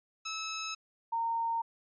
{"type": "tone pair in turn", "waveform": ["10% pulse", "sine"], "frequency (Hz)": [1300, 919.2], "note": ["E6", "A#5"], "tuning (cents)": [-24, -25], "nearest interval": "tritone", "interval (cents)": 601, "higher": "first", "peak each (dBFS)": [-27, -29], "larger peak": "first", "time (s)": [[0.25, 0.75], [1.12, 1.62]], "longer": "neither", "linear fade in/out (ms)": 10, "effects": ["resampled to 16000 Hz"]}